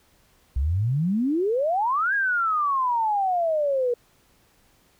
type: exponential two-way sweep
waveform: sine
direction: up then down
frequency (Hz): 61.8 to 1661.2 to 473.8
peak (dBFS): -20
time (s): 0.56-3.94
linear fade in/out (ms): 5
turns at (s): 2.14
effects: pink hiss -61 dBFS RMS until 4.99 s